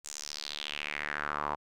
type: tone with band-pass filter sweep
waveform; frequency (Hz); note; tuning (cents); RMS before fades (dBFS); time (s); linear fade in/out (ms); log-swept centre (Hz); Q
sawtooth; 74; D2; +14; -37; 0.04-1.56; 20; 7600 to 940; 3.7
effects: none